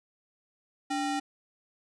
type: ring-modulated tone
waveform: square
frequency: 539 Hz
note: C#5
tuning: 49 cents flat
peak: -26 dBFS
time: 0.9-1.2 s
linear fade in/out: 10 ms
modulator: 249 Hz
effects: resampled to 22050 Hz